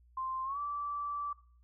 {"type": "tone with pitch glide", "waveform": "sine", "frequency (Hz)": [1046.5, 1161.2], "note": ["C6", "D6"], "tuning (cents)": [0, -20], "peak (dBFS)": -34, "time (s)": [0.17, 1.33], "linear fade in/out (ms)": 5, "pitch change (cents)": 180, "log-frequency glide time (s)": [0.44, 0.59], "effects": ["noise-tail reverb RT60 0.5 s tail -19 dB re dry", "added 60 Hz sine -60 dBFS peak until 1.63 s"]}